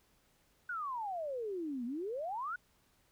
sine exponential two-way sweep, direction down then up, 1500 to 230 to 1500 Hz, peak -36 dBFS, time 0.69-2.56 s, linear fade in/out 5 ms, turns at 1.85 s, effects pink hiss -71 dBFS RMS until 3.11 s

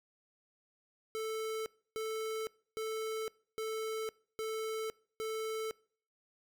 square tone bursts, 440 Hz, A4, in tune, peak -36 dBFS, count 6, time 1.15-5.71 s, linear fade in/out 0 ms, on 510 ms, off 300 ms, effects noise-tail reverb RT60 0.5 s tail -24 dB re dry

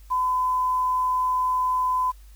sine tone with quantisation, 1012 Hz, B5, 42 cents sharp, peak -20 dBFS, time 0.1-2.12 s, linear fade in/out 20 ms, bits 8, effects added 50 Hz sine -44 dBFS peak until 2.35 s + white hiss -59 dBFS RMS until 2.35 s

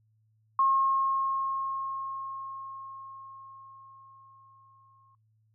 sine tone with exponential decay, 1078 Hz, C#6, 49 cents flat, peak -20 dBFS, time 0.59-5.15 s, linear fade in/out 2 ms, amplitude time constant 990 ms, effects noise-tail reverb RT60 0.2 s tail -25 dB re dry + added 109 Hz sine -65 dBFS peak until 5.54 s

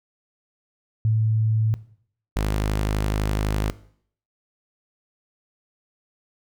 sine / sawtooth tone pair in turn, 110 / 51.91 Hz, A2 / G#1, 0 / 0 cents, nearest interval octave + minor second, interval 1300 cents, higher first, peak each -17 dBFS, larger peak neither, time 1.05-1.74 / 2.36-3.7 s, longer second, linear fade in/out 0 ms, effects noise-tail reverb RT60 0.6 s tail -18 dB re dry

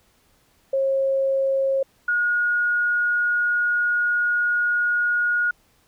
sine tone pair in turn, 540 / 1441.6 Hz, C#5 / F#6, -45 / -45 cents, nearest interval octave + perfect fourth, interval 1700 cents, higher second, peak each -18 dBFS, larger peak neither, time 0.73-1.83 / 2.08-5.51 s, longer second, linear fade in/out 5 ms, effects pink hiss -61 dBFS RMS until 5.87 s

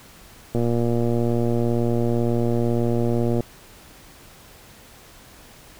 click train, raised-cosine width 2 ms, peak -10 dBFS, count 338, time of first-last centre 0.55-3.406 s, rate 118 Hz, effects pink hiss -47 dBFS RMS until 5.79 s

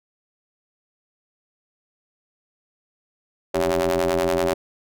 sawtooth ring-modulated tone, 87.31 Hz, F2, in tune, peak -12 dBFS, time 3.54-4.54 s, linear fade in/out 10 ms, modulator 475 Hz, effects none

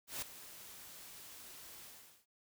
white noise with ADSR envelope, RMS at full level -39 dBFS, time 0.07-2.26 s, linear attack 150 ms, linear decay 8 ms, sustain -14 dB, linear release 430 ms, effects none

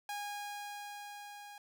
sawtooth tone with level ramp, 820 Hz, G#5, 22 cents flat, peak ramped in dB -34 to -45 dBFS, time 0.09-1.58 s, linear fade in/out 2 ms, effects none

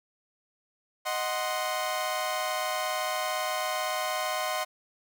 sawtooth chord, C diminished, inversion first, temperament equal, 622.3 / 740 / 1046.5 Hz, Eb5 / Gb5 / C6, 0 / 0 / 0 cents, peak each -29 dBFS, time 1.05-4.65 s, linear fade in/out 20 ms, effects none

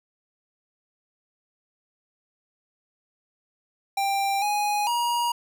square tone with pitch steps, 790 / 830 / 952 Hz, G5 / G#5 / A#5, +13 / -1 / +36 cents, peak -23 dBFS, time 3.97-5.32 s, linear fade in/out 5 ms, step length 450 ms, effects none

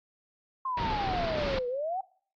sine exponential two-way sweep, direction down then up, 1068 to 482.4 to 790 Hz, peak -29 dBFS, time 0.65-2.01 s, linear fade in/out 5 ms, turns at 1.68 s
pink low-pass noise, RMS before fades -33 dBFS, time 0.77-1.59 s, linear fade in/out 5 ms, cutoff 4800 Hz, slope 48 dB/octave
effects noise-tail reverb RT60 0.5 s tail -22 dB re dry + Opus 48 kbps

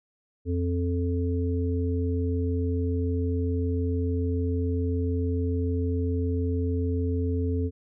harmonic tone, 87.31 Hz, F2, in tune, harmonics 1 / 3 / 5, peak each -25 / -30 / -32 dBFS, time 0.45-7.71 s, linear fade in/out 50 ms, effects none

